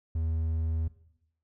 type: tone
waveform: triangle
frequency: 80.6 Hz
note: E2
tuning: 38 cents flat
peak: -25 dBFS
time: 0.15-0.88 s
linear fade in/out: 5 ms
effects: noise-tail reverb RT60 0.8 s tail -17 dB re dry